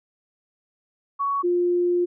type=tone pair in turn; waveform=sine; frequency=1119 / 352.5 Hz; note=C#6 / F4; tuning=+16 / +16 cents; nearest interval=octave + minor sixth; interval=2000 cents; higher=first; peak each=-21 / -18 dBFS; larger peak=second; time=1.19-1.43 / 1.43-2.06 s; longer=second; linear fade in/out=20 ms; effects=none